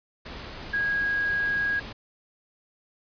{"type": "tone in noise", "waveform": "sine", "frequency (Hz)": 1645, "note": "G#6", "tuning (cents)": -17, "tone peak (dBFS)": -23, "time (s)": [0.73, 1.8], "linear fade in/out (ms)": 10, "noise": "pink", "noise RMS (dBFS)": -39, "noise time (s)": [0.25, 1.93], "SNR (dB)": 13, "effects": ["resampled to 11025 Hz"]}